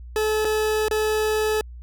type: tone with dropouts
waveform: 40% pulse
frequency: 430.8 Hz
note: A4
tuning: 37 cents flat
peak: -19 dBFS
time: 0.16-1.61 s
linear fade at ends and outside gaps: 1 ms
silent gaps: 0.447-0.451 / 0.883-0.911 s
effects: added 60 Hz sine -36 dBFS peak until 1.82 s